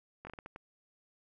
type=slowing click train; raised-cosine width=0.5 ms; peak=-30 dBFS; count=7; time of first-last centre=0.25-0.561 s; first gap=20 ms; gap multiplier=1.38; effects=none